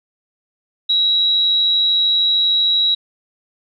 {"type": "tone with amplitude modulation", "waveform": "sine", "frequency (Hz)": 3869, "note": "B7", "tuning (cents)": -36, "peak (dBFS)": -11, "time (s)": [0.89, 2.95], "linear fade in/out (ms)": 10, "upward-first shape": "sine", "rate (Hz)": 180, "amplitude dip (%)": 30, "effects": []}